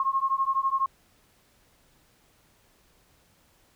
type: beating tone pair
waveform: sine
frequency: 1072 / 1084 Hz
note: C6 / C#6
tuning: +42 / -39 cents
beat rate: 12 Hz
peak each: -26 dBFS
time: 0-0.86 s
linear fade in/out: 2 ms
effects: pink hiss -63 dBFS RMS until 3.75 s